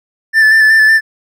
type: tone with vibrato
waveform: triangle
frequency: 1760 Hz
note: A6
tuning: in tune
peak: -3 dBFS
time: 0.33-1.01 s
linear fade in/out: 50 ms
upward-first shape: square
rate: 5.4 Hz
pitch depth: 20 cents each way
effects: none